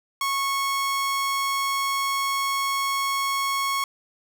sawtooth tone, 1100 Hz, C#6, 14 cents flat, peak -19 dBFS, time 0.21-3.84 s, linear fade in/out 2 ms, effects none

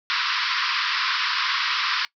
pink band-pass noise, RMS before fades -24 dBFS, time 0.1-2.05 s, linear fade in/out 0 ms, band 1000 to 5300 Hz, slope 96 dB/octave, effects noise-tail reverb RT60 0.1 s tail -21 dB re dry

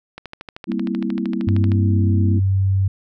click train, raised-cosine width 0.3 ms, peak -17 dBFS, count 21, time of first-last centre 0.18-1.718 s, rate 13 Hz
sine chord, C dominant seventh, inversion second, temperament equal, 196 / 233.1 / 261.6 / 329.6 Hz, G3 / Bb3 / C4 / E4, 0 / 0 / 0 / 0 cents, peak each -24 / -24 / -28 / -26 dBFS, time 0.67-2.4 s, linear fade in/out 20 ms
sine tone with pitch glide, 98.3 to 96.5 Hz, G2 to G2, +5 to -27 cents, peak -14 dBFS, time 1.47-2.88 s, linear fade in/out 5 ms, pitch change -32 cents, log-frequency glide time 1.89-1.97 s
effects none

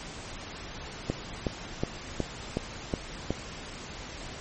click train, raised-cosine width 2 ms, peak -13 dBFS, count 7, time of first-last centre 1.1-3.306 s, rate 2.72 Hz, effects pink hiss -41 dBFS RMS until 4.4 s + MP3 32 kbps

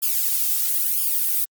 violet noise with flanger, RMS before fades -21 dBFS, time 0.02-1.45 s, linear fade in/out 10 ms, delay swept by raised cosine 0.5 to 2.1 ms, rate 1 Hz, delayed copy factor -0.75, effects Opus 48 kbps

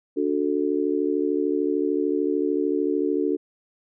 sine chord, D major, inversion none, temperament just, 293.7 / 367.1 / 440.5 Hz, D4 / F#4 / A4, 0 / -14 / +2 cents, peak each -24 / -25 / -26 dBFS, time 0.16-3.37 s, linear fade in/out 20 ms, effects none

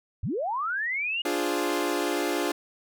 sine linear sweep, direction up, 61.3 to 2903 Hz, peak -26 dBFS, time 0.23-1.22 s, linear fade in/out 5 ms
sawtooth chord, D half-diminished seventh, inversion none, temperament equal, 293.7 / 349.2 / 415.3 / 523.3 Hz, D4 / F4 / Ab4 / C5, 0 / 0 / 0 / 0 cents, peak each -26 / -25 / -28 / -31 dBFS, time 1.25-2.52 s, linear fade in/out 5 ms
effects none

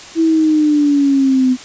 sine linear sweep, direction down, 329.6 to 251.3 Hz, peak -9 dBFS, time 0.15-1.57 s, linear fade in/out 50 ms, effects white hiss -34 dBFS RMS until 1.64 s + resampled to 16000 Hz

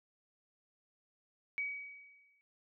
sine tone with exponential decay, 2267 Hz, C#7, 38 cents sharp, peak -32 dBFS, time 1.58-2.41 s, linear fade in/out 0 ms, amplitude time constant 180 ms, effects none

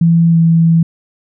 sine tone with pitch glide, 167.2 to 165.18 Hz, E3 to E3, +25 to +4 cents, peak -6 dBFS, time 0.01-0.83 s, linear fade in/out 5 ms, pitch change -21 cents, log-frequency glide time 0.3-0.37 s, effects none

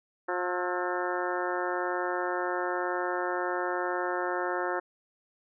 harmonic tone with a mistuned harmonic, 178.9 Hz, F3, 42 cents sharp, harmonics 2 / 3 / 4 / 5 / 6 / 7 / 8 / 9 / 10, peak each -33 / -35 / -36 / -37 / -38 / -38 / -39 / -40 / -40 dBFS, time 0.28-4.8 s, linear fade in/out 10 ms, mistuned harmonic 7, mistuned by +82 cents, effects none

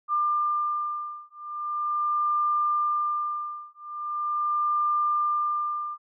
sine beating tone pair, 1196 / 1196.41 Hz, D6 / D6, +31 / +32 cents, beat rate 0.41 Hz, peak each -27 dBFS, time 0.08-5.98 s, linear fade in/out 50 ms, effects none

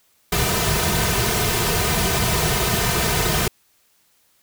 pink noise with comb filter, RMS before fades -20 dBFS, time 0.32-3.48 s, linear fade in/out 5 ms, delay 3.6 ms, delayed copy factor -0.75, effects white hiss -61 dBFS RMS until 4.42 s

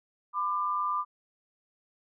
sine tone pair together, 1005 / 1193.3 Hz, B5 / D6, +30 / +27 cents, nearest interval minor third, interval 297 cents, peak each -32 / -28 dBFS, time 0.33-1.05 s, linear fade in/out 50 ms, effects none

